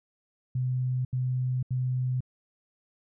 sine tone bursts, 127.3 Hz, C3, 47 cents flat, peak -25 dBFS, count 3, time 0.55-2.206 s, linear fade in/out 5 ms, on 500 ms, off 78 ms, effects none

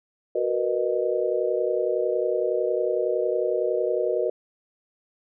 sine chord, B major seventh, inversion second, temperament just, 370.4 / 463 / 493.9 / 617.4 Hz, F#4 / A#4 / B4 / D#5, +2 / -12 / 0 / -14 cents, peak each -27 dBFS, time 0.35-4.3 s, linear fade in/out 5 ms, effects none

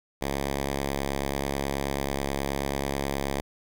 5% pulse tone, 69.3 Hz, C#2, in tune, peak -16 dBFS, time 0.21-3.41 s, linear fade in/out 10 ms, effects none

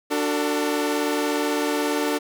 sawtooth chord, D major, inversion none, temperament equal with one note detuned, 293.7 / 370 / 449.5 Hz, D4 / F#4 / A4, 0 / 0 / +37 cents, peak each -20 / -26 / -22 dBFS, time 0.1-2.19 s, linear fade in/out 20 ms, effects none

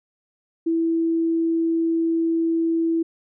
sine tone, 329.6 Hz, E4, in tune, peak -18 dBFS, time 0.66-3.03 s, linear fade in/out 10 ms, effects none

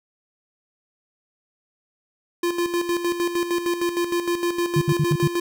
square tone with tremolo, 346.6 Hz, F4, 13 cents flat, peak -20 dBFS, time 2.43-5.4 s, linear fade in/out 5 ms, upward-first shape square, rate 6.5 Hz, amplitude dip 60%
sine tone bursts, 150.2 Hz, D3, 39 cents sharp, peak -16 dBFS, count 5, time 4.76-5.274 s, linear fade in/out 5 ms, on 50 ms, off 66 ms
effects none

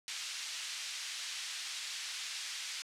white band-pass noise, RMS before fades -41 dBFS, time 0.08-2.82 s, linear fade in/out 0 ms, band 2100 to 5900 Hz, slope 12 dB/octave, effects low-pass 9000 Hz 12 dB/octave

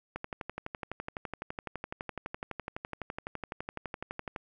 click train, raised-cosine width 0.5 ms, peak -21 dBFS, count 51, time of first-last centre 0.16-4.362 s, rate 11.9 Hz, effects none

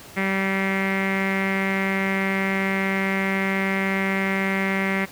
sawtooth tone with low-pass filter, 193.2 Hz, G3, 25 cents flat, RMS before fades -23 dBFS, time 0.16-5.06 s, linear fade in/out 20 ms, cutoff 2100 Hz, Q 7, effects pink hiss -43 dBFS RMS until 5.11 s + high-pass 80 Hz 12 dB/octave

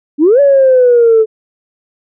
sine exponential two-way sweep, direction up then down, 277.2 to 573 to 434 Hz, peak -3 dBFS, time 0.18-1.26 s, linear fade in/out 50 ms, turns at 0.4 s, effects tanh soft clip ceiling 0 dBFS

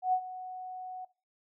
sine tone with ADSR envelope, 740 Hz, F#5, in tune, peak -22 dBFS, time 0.02-1.05 s, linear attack 110 ms, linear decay 73 ms, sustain -16 dB, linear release 6 ms, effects noise-tail reverb RT60 0.3 s tail -19 dB re dry

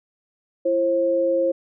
sine tone pair together, 337.4 / 534 Hz, E4 / C5, +40 / +35 cents, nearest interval minor sixth, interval 795 cents, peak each -24 / -18 dBFS, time 0.65-1.52 s, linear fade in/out 10 ms, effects none

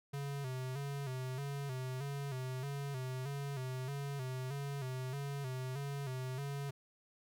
square tone with vibrato, 134.7 Hz, C#3, 49 cents flat, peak -39 dBFS, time 0.13-6.71 s, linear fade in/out 10 ms, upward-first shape square, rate 1.6 Hz, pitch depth 76 cents each way, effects none

